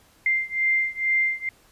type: beating tone pair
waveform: sine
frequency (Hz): 2093 / 2095.2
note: C7 / C7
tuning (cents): 0 / +2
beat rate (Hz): 2.2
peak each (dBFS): -23 / -24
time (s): 0.26-1.49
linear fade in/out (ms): 2
effects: pink hiss -57 dBFS RMS until 1.71 s + resampled to 32000 Hz